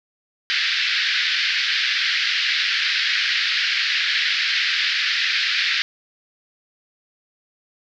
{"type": "band-pass noise", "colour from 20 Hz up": "pink", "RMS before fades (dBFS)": -21, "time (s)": [0.5, 5.82], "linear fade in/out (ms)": 0, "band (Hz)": [1600, 4900], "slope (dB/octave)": 48, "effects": []}